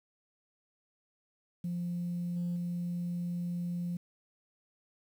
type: tone with level steps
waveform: sine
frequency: 174.61 Hz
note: F3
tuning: in tune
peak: -31 / -29 / -31 dBFS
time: 1.64-3.97 s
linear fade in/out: 5 ms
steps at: 2.36 / 2.56 s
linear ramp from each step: 5 ms
effects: tanh soft clip ceiling -29 dBFS + 10-bit